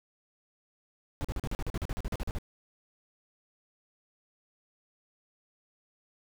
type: noise bursts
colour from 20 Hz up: brown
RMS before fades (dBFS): -32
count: 16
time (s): 1.21-2.385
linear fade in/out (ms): 0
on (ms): 35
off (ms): 41
effects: none